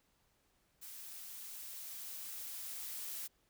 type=noise with level ramp; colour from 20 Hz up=blue; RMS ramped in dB=-50 to -43 dBFS; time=0.81-3.28 s; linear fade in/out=20 ms; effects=pink hiss -75 dBFS RMS until 3.49 s